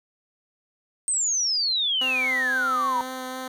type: exponential sweep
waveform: sine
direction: down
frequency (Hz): 8540 to 935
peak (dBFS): -21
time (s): 1.08-3.01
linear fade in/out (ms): 0
type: tone with vibrato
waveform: 10% pulse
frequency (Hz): 257.6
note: C4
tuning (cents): -27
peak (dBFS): -23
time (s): 2.01-3.48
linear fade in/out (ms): 5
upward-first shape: sine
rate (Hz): 3.8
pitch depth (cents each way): 10
effects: none